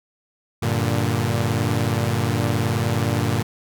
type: chord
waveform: sawtooth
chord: G minor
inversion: none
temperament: equal with one note detuned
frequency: 97.43 / 116.54 / 146.83 Hz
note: G2 / Bb2 / D3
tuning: -10 / 0 / 0 cents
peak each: -20 / -18 / -22 dBFS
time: 0.62-3.43 s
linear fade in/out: 10 ms
effects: none